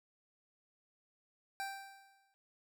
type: tone with exponential decay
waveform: 25% pulse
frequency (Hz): 784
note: G5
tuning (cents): 0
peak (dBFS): -33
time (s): 1.6-2.34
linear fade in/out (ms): 0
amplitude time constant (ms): 160
effects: none